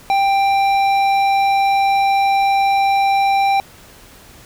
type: tone with hard clipping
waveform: triangle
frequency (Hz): 788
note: G5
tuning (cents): +9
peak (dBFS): -14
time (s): 0.1-3.6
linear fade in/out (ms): 0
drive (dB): 14
effects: pink hiss -43 dBFS RMS until 4.45 s